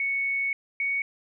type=tone pair in turn; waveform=sine; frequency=2217 / 2230 Hz; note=C#7 / C#7; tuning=0 / +10 cents; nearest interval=unison; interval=10 cents; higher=second; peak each=-24 / -24 dBFS; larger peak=neither; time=0-0.53 / 0.8-1.02 s; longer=first; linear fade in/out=2 ms; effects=none